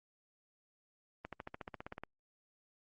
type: accelerating click train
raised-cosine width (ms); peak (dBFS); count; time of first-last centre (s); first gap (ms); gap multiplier
0.5; -28; 13; 1.25-2.036; 77; 0.97
effects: Opus 24 kbps